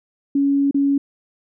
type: tone with dropouts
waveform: sine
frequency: 279.6 Hz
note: C#4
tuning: 15 cents sharp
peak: -14 dBFS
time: 0.35-0.98 s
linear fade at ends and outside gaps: 5 ms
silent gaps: 0.711-0.744 s
effects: none